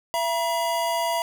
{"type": "tone pair together", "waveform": "square", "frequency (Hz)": [673, 957.8], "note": ["E5", "A#5"], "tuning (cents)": [36, 47], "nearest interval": "tritone", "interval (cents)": 611, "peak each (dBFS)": -26, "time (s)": [0.14, 1.22], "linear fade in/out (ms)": 0, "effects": ["9-bit"]}